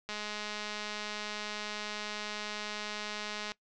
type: click train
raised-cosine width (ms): 0.2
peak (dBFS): -21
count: 721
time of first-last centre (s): 0.09-3.519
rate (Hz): 210
effects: noise-tail reverb RT60 0.1 s tail -20 dB re dry + low-pass 7000 Hz 12 dB/octave